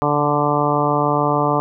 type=harmonic tone with a mistuned harmonic; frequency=146.8 Hz; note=D3; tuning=in tune; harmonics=1 / 2 / 3 / 4 / 5 / 6 / 7 / 8; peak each=-23 / -23 / -23 / -23 / -23 / -23 / -23 / -23 dBFS; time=0.02-1.6 s; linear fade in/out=0 ms; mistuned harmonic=1; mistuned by=-21 cents; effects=none